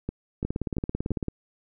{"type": "two click trains", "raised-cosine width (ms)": 3, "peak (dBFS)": [-15, -16], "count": [16, 4], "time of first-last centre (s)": [[0.45, 1.283], [0.09, 1.107]], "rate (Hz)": [18, 2.95], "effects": []}